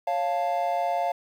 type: chord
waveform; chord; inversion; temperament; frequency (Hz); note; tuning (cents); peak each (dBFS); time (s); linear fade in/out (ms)
triangle; Db augmented; none; equal; 554.4 / 698.5 / 880; Db5 / F5 / A5; 0 / 0 / 0; -29 / -23 / -29; 0.07-1.12; 5
effects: 9-bit